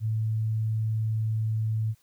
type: tone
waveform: sine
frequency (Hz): 110.1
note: A2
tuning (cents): +2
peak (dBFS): -24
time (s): 0-1.95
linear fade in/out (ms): 50
effects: white hiss -66 dBFS RMS until 2.02 s